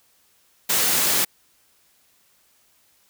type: high-pass noise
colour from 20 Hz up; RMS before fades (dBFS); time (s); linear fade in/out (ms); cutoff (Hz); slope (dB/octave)
white; -20; 0.69-1.25; 10; 110; 48
effects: white hiss -61 dBFS RMS until 3.09 s

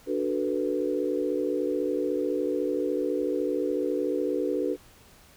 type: chord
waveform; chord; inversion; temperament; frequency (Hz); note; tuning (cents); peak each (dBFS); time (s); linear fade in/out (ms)
sine; B minor seventh; first; equal; 293.7 / 370 / 440 / 493.9; D4 / F#4 / A4 / B4; 0 / 0 / 0 / 0; -30 / -30 / -31 / -30; 0.06-4.77; 50
effects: pink hiss -55 dBFS RMS until 5.36 s

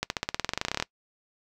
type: accelerating click train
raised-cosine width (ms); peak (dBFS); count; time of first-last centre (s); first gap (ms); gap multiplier
0.2; -9; 19; 0.03-0.825; 71; 0.94
effects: noise-tail reverb RT60 0.1 s tail -22 dB re dry

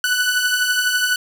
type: beating tone pair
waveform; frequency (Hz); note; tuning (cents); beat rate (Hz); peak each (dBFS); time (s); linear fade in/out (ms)
sawtooth; 1479 / 1491; F#6 / F#6; -1 / +13; 12; -19 / -14; 0.04-1.16; 2
effects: none

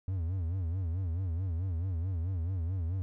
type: tone with vibrato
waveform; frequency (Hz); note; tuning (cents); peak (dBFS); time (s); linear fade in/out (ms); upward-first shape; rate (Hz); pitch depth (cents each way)
triangle; 88.2; F2; +18; -28; 0.08-3.02; 0; sine; 4.6; 160
effects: none

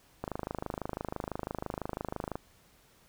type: click train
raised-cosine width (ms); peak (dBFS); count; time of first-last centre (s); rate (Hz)
1; -20; 56; 0.24-2.355; 26
effects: pink hiss -63 dBFS RMS until 3.08 s

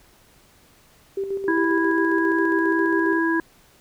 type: tone with tremolo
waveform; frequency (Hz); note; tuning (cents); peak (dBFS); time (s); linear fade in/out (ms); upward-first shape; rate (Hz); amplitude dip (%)
sine; 392; G4; 0; -22; 1.17-3.19; 5; square; 7.4; 50
type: harmonic tone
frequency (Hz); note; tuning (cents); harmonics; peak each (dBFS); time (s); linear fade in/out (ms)
329.5; E4; -1; 1 / 3 / 5; -20 / -27 / -24; 1.48-3.4; 2
effects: pink hiss -55 dBFS RMS until 3.8 s

